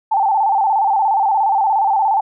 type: tone with vibrato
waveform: sine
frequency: 830.6 Hz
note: G#5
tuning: in tune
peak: -12 dBFS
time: 0.11-2.21 s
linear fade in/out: 10 ms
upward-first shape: square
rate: 17 Hz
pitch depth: 95 cents each way
effects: none